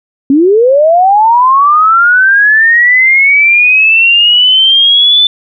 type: linear sweep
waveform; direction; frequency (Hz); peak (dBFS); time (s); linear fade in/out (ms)
sine; up; 261.6 to 3532; -3; 0.3-5.27; 2
effects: none